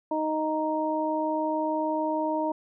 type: harmonic tone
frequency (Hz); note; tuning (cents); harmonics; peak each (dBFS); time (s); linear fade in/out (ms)
311.1; D#4; 0; 1 / 2 / 3; -29 / -29 / -29; 0.11-2.52; 5
effects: none